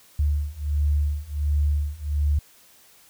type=beating tone pair; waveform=sine; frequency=72.7 / 74.1 Hz; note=D2 / D2; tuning=-17 / +16 cents; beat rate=1.4 Hz; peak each=-24 / -23 dBFS; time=0.19-2.39 s; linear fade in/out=5 ms; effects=white hiss -54 dBFS RMS until 3.09 s